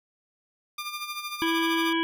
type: tone with tremolo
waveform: 15% pulse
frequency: 1198 Hz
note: D6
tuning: 34 cents sharp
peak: -24 dBFS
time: 0.78-1.93 s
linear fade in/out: 5 ms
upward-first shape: sine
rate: 13 Hz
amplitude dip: 60%
type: harmonic tone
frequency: 329.6 Hz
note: E4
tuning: in tune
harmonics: 1 / 3 / 5 / 7 / 9 / 10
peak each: -25 / -30 / -32 / -33 / -35 / -35 dBFS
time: 1.42-2.03 s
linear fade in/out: 0 ms
effects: none